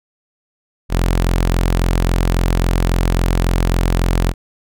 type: tone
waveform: sawtooth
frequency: 43.65 Hz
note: F1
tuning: in tune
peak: -9 dBFS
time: 0.89-4.34 s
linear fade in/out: 50 ms
effects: none